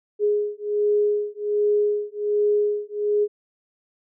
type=beating tone pair; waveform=sine; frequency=415.3 / 416.6 Hz; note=G#4 / G#4; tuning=0 / +5 cents; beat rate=1.3 Hz; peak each=-22 / -22 dBFS; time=0.19-3.28 s; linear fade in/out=50 ms; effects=none